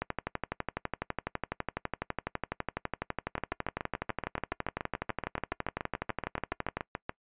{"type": "two click trains", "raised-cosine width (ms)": 0.5, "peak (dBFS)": [-16, -18], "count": [82, 27], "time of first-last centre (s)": [[0.02, 6.77], [3.38, 7.094]], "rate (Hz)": [12, 7], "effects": ["noise-tail reverb RT60 0.1 s tail -22 dB re dry", "resampled to 8000 Hz"]}